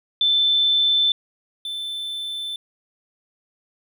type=tone pair in turn; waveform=sine / triangle; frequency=3532 / 3532 Hz; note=A7 / A7; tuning=+6 / +6 cents; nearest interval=unison; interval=0 cents; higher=neither; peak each=-15 / -25 dBFS; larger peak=first; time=0.21-1.12 / 1.65-2.56 s; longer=neither; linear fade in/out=2 ms; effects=none